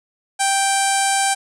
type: tone with low-pass filter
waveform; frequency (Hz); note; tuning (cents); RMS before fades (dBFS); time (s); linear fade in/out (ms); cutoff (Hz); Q
sawtooth; 784; G5; 0; -18; 0.39-1.35; 20; 8800; 5.3
effects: none